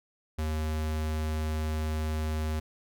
square tone, 77.78 Hz, D#2, in tune, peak -29 dBFS, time 0.38-2.6 s, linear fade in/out 10 ms, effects none

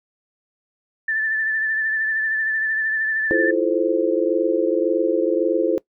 sine tone with vibrato, 1760 Hz, A6, in tune, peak -19 dBFS, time 1.08-3.51 s, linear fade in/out 5 ms, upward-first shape sine, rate 13 Hz, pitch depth 29 cents each way
sine chord, F major seventh, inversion third, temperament just, 327.4 / 349.2 / 436.5 / 523.8 Hz, E4 / F4 / A4 / C5, -12 / 0 / -14 / +2 cents, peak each -22 dBFS, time 3.31-5.78 s, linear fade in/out 0 ms
effects noise-tail reverb RT60 0.1 s tail -21 dB re dry

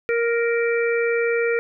harmonic tone, 467.1 Hz, A#4, 3 cents sharp, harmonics 1 / 3 / 4 / 5, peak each -19 / -28 / -29 / -28 dBFS, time 0.09-1.59 s, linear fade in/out 0 ms, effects none

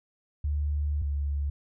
sine tone pair in turn, 73.42 / 71.49 Hz, D2 / D2, 0 / -46 cents, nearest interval unison, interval 46 cents, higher first, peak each -25 / -26 dBFS, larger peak first, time 0.44-1.02 / 1.02-1.5 s, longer first, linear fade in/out 5 ms, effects none

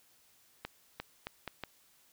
accelerating click train, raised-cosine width 0.3 ms, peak -22 dBFS, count 5, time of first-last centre 0.65-1.637 s, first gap 350 ms, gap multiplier 0.77, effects white hiss -66 dBFS RMS until 2.12 s

